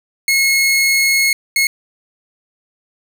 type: tone bursts at uneven times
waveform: sawtooth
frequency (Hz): 2172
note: C#7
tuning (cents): -36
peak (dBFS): -8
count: 2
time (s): 0.28-1.33 / 1.56-1.67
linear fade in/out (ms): 2
effects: none